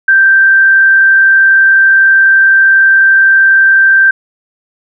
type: tone with frequency modulation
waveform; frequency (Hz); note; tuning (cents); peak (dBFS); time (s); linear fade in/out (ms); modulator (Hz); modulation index
sine; 1568; G6; 0; -3; 0.08-4.11; 5; 61.5; 0.21
effects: none